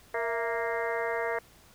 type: harmonic tone with a mistuned harmonic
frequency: 232.8 Hz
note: A#3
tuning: 2 cents flat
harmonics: 2 / 3 / 4 / 5 / 6 / 7 / 8 / 9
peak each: -32 / -34 / -37 / -40 / -42 / -39 / -38 / -40 dBFS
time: 0.14-1.39 s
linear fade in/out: 5 ms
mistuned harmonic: 3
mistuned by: -80 cents
effects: pink hiss -57 dBFS RMS until 1.74 s